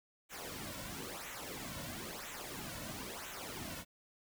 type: noise with flanger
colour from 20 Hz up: pink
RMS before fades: -45 dBFS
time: 0.29-3.85 s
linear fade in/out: 50 ms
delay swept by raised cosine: 0.2 to 2.5 ms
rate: 1 Hz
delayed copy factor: -0.75
effects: none